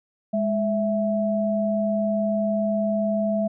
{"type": "tone pair together", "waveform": "sine", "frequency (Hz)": [207.7, 659.4], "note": ["G#3", "E5"], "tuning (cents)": [0, 0], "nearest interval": "octave + minor sixth", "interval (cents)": 2000, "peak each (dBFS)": -23, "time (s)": [0.33, 3.48], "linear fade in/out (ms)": 10, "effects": []}